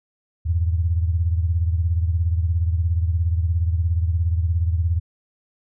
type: beating tone pair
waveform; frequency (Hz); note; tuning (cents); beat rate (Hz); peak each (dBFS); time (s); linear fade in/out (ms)
sine; 82.41 / 99.41; E2 / G2; 0 / +25; 17; -18 / -25; 0.45-5; 20
effects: none